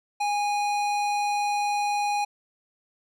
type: tone with hard clipping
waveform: sine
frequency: 823 Hz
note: G#5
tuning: 16 cents flat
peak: -25 dBFS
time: 0.2-2.25 s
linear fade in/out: 10 ms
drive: 16 dB
effects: none